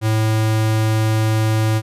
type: tone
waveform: square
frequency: 109.7 Hz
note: A2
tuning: 5 cents flat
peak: -15 dBFS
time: 0.01-1.82 s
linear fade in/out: 50 ms
effects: resampled to 32000 Hz